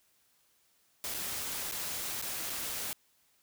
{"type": "noise with dropouts", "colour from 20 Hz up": "white", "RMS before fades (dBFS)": -37, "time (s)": [1.04, 2.93], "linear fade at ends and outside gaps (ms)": 0, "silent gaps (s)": [[1.14, 1.145], [1.713, 1.721], [2.214, 2.224], [2.497, 2.501]], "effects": ["white hiss -70 dBFS RMS until 3.42 s"]}